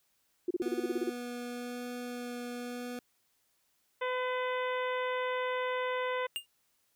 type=tone bursts; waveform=sine; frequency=353.7 Hz; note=F4; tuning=22 cents sharp; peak=-27 dBFS; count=11; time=0.48-1.097 s; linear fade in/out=5 ms; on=27 ms; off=32 ms
type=tone with vibrato; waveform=25% pulse; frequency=244.1 Hz; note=B3; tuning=20 cents flat; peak=-34 dBFS; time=0.62-2.99 s; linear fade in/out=0 ms; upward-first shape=sine; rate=0.96 Hz; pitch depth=8 cents each way
type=harmonic tone; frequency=505 Hz; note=B4; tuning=39 cents sharp; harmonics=1 / 2 / 3 / 4 / 5 / 6 / 7; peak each=-33 / -36 / -41 / -40 / -47 / -49 / -49 dBFS; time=4.01-6.27 s; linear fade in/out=10 ms
type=tone with exponential decay; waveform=square; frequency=2821 Hz; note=F7; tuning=17 cents sharp; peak=-29 dBFS; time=6.36-6.46 s; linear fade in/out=0 ms; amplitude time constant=21 ms
effects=white hiss -74 dBFS RMS until 6.95 s